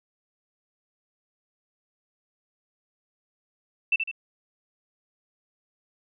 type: tone with echo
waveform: sine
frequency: 2668 Hz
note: E7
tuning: 20 cents sharp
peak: -18 dBFS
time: 3.92-3.96 s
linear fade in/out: 5 ms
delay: 77 ms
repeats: 2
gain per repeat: -6 dB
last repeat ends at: 4.114 s
effects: none